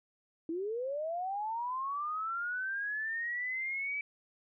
sine linear sweep, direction up, 315.3 to 2308 Hz, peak -33 dBFS, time 0.49-4.01 s, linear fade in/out 2 ms, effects none

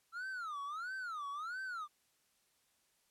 triangle tone with vibrato, 1318.5 Hz, E6, in tune, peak -38 dBFS, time 0.12-1.88 s, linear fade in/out 50 ms, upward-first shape sine, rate 1.5 Hz, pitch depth 280 cents each way, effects white hiss -75 dBFS RMS until 3.1 s + low-pass 12000 Hz 12 dB/octave

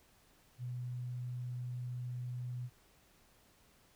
sine tone, 123.7 Hz, B2, 3 cents sharp, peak -38 dBFS, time 0.58-2.7 s, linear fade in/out 50 ms, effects pink hiss -67 dBFS RMS until 3.95 s

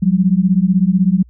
sine beating tone pair, 178.6 / 194.6 Hz, F3 / G3, +39 / -12 cents, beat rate 16 Hz, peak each -13 dBFS, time 0.02-1.23 s, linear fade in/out 10 ms, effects added 60 Hz sine -41 dBFS peak until 1.29 s

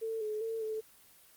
sine tone with pitch steps, 447.5 / 427.6 / 450.3 / 436.4 Hz, A4 / A4 / A4 / A4, +29 / -49 / +40 / -14 cents, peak -33 dBFS, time 0.01-0.81 s, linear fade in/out 20 ms, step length 200 ms, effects white hiss -60 dBFS RMS until 1.36 s + Opus 24 kbps

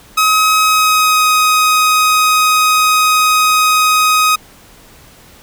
sawtooth tone with pitch glide, 1271 to 1255.7 Hz, D#6 to D#6, +36 to +15 cents, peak -5 dBFS, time 0.17-4.36 s, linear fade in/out 10 ms, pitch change -21 cents, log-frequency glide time 0.6-1.26 s, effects pink hiss -42 dBFS RMS until 5.42 s

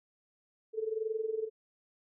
sine tone with amplitude modulation, 440 Hz, A4, in tune, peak -28 dBFS, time 0.73-1.5 s, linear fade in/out 50 ms, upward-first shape sine, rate 21.6 Hz, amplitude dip 80%, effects none

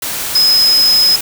sine tone in noise, 5090 Hz, D#8, 39 cents sharp, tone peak -7 dBFS, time 0.35-1.16 s, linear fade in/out 5 ms, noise white, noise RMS -20 dBFS, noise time 0.02-1.21 s, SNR +10 dB, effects none

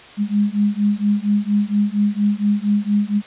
sine beating tone pair, 203.9 / 208.2 Hz, G#3 / G#3, -32 / +5 cents, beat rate 4.3 Hz, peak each -18 dBFS, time 0.17-3.22 s, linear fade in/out 50 ms, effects white hiss -41 dBFS RMS until 3.26 s + resampled to 8000 Hz

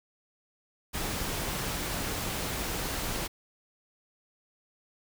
pink noise, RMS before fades -33 dBFS, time 0.93-3.28 s, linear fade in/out 20 ms, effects none

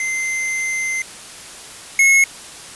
square tone pair in turn, 2077 / 2176 Hz, C7 / C#7, -13 / -33 cents, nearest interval minor second, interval 80 cents, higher second, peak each -20 / -10 dBFS, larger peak second, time 0-1.02 / 1.99-2.24 s, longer first, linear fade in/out 2 ms, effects white hiss -36 dBFS RMS until 2.75 s + resampled to 24000 Hz

